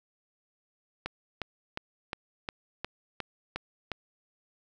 click train, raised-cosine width 0.3 ms, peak -17 dBFS, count 9, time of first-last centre 1.06-3.917 s, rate 2.8 Hz, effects none

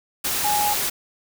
sine tone in noise, 830.6 Hz, G#5, in tune, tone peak -20 dBFS, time 0.44-0.74 s, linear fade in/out 10 ms, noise white, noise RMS -24 dBFS, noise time 0.24-0.9 s, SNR +1 dB, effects none

